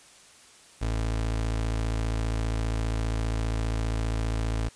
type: tone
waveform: 30% pulse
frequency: 55 Hz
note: A1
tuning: in tune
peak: -23 dBFS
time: 0.81-4.69 s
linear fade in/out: 10 ms
effects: white hiss -53 dBFS RMS until 4.75 s + resampled to 22050 Hz